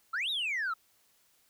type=exponential two-way sweep; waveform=sine; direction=up then down; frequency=1266 to 3905 to 1266 Hz; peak=-28 dBFS; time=0.13-0.74 s; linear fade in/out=10 ms; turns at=0.3 s; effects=tanh soft clip ceiling -28 dBFS + white hiss -68 dBFS RMS until 1.49 s